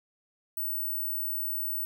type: tone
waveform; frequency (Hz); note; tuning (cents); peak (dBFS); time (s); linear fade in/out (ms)
sine; 15860; B9; +6; -29; 0.57-1.85; 2
effects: none